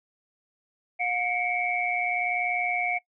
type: tone cluster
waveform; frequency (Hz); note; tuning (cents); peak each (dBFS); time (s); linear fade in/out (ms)
sine; 716 / 2179 / 2300; F5 / C#7 / D7; +43 / -30 / -37; -29; 0.99-2.99; 20
effects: noise-tail reverb RT60 0.1 s tail -20 dB re dry